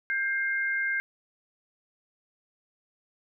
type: tone pair together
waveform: sine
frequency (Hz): 1586 / 2117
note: G6 / C7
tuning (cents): +20 / +20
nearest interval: perfect fourth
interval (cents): 500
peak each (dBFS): -27 / -30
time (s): 0.1-1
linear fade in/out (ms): 0
effects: none